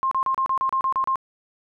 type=tone bursts; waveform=sine; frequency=1061 Hz; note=C6; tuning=24 cents sharp; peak=-19 dBFS; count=10; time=0.03-1.157 s; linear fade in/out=0 ms; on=83 ms; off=33 ms; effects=none